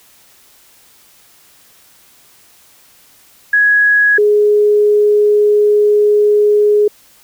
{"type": "tone pair in turn", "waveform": "sine", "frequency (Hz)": [1669, 417.2], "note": ["G#6", "G#4"], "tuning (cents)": [8, 8], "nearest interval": "2 octaves", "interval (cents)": 2400, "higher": "first", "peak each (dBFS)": -7, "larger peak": "neither", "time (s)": [[3.53, 4.18], [4.18, 6.88]], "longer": "second", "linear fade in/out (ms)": 5, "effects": ["white hiss -47 dBFS RMS until 7.23 s"]}